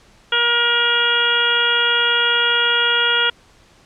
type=harmonic tone; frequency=474.7 Hz; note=A#4; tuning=31 cents sharp; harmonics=1 / 2 / 3 / 4 / 5 / 6 / 7; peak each=-26 / -26 / -18 / -26 / -28 / -21 / -19 dBFS; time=0.32-3.3 s; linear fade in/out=5 ms; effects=pink hiss -51 dBFS RMS until 3.85 s + low-pass 7000 Hz 12 dB/octave